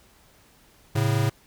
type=tone pair together; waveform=square; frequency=110 / 137.4 Hz; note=A2 / C#3; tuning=0 / -15 cents; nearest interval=major third; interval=385 cents; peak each=-23 / -25 dBFS; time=0.95-1.3 s; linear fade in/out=10 ms; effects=pink hiss -57 dBFS RMS until 1.46 s